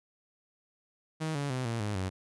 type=tone with pitch steps; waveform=sawtooth; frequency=158 / 142.4 / 128.34 / 115.66 / 104.24 / 93.95 Hz; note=D#3 / C#3 / C3 / A#2 / G#2 / F#2; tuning=+27 / +47 / -33 / -13 / +7 / +27 cents; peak=-27 dBFS; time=1.2-2.1 s; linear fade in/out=20 ms; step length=150 ms; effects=resampled to 24000 Hz